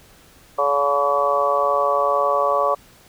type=harmonic tone with a mistuned harmonic; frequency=142.2 Hz; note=C#3; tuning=45 cents sharp; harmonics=3 / 4 / 5 / 6 / 7 / 8; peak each=-27 / -20 / -25 / -29 / -26 / -20 dBFS; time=0.58-2.75 s; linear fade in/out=10 ms; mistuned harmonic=6; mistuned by=+22 cents; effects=pink hiss -50 dBFS RMS until 3.08 s